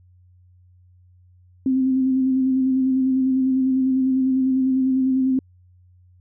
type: tone with vibrato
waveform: sine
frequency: 261.6 Hz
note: C4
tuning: in tune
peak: -16 dBFS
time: 1.66-5.39 s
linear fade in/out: 2 ms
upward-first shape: square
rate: 10 Hz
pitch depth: 19 cents each way
effects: added 90 Hz sine -50 dBFS peak until 6.2 s